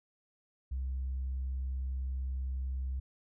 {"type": "tone", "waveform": "sine", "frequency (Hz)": 65.41, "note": "C2", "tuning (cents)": 0, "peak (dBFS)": -31, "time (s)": [0.71, 3], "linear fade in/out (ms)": 10, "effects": ["tanh soft clip ceiling -30 dBFS"]}